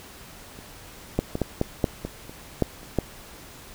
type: clicks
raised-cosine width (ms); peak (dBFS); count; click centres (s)
2; -28 / -7 / -13 / -9 / -8 / -6 / -16 / -26 / -6 / -30 / -7; 11; 0.589 / 1.19 / 1.354 / 1.417 / 1.614 / 1.842 / 2.05 / 2.295 / 2.623 / 2.831 / 2.987
effects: pink hiss -45 dBFS RMS until 3.74 s